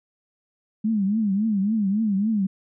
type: tone with vibrato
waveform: sine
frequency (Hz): 207.5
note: G#3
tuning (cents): -1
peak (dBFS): -19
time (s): 0.84-2.47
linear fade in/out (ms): 10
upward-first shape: triangle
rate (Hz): 3.6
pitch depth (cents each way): 170
effects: none